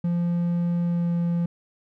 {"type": "tone with pitch glide", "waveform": "triangle", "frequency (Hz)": [172.8, 171.51], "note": ["F3", "F3"], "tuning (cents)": [-18, -31], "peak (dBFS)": -19, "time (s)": [0.04, 1.46], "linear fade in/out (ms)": 5, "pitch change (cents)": -13, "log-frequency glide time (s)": [0.83, 1.13], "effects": []}